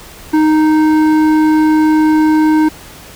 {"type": "tone with hard clipping", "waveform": "triangle", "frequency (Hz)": 310.3, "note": "D#4", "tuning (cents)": -5, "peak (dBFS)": -9, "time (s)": [0.33, 2.69], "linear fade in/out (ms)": 10, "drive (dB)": 14, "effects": ["pink hiss -35 dBFS RMS until 3.15 s"]}